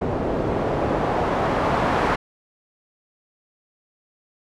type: noise with low-pass filter sweep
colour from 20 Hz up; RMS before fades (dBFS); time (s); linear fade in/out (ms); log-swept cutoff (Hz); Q
white; -22; 0.01-2.16; 10; 480 to 1100; 1
effects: none